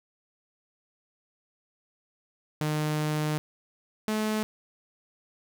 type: tone pair in turn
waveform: sawtooth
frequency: 152.4 / 215.5 Hz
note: D#3 / A3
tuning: -36 / -36 cents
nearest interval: tritone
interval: 600 cents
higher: second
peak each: -22 dBFS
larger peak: neither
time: 2.61-3.38 / 4.08-4.43 s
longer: first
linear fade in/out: 0 ms
effects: none